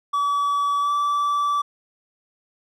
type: tone with pitch glide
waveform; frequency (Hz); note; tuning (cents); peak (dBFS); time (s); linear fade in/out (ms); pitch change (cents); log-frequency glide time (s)
triangle; 1144 to 1158.6; D6 to D6; -46 to -24; -17; 0.13-1.62; 10; +22; 0.8-0.91
effects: none